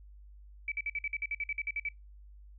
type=tone bursts; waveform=sine; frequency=2300 Hz; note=D7; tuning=37 cents flat; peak=-31 dBFS; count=14; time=0.68-1.888 s; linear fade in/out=2 ms; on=38 ms; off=52 ms; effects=noise-tail reverb RT60 0.2 s tail -24 dB re dry + added 50 Hz sine -50 dBFS peak until 2.58 s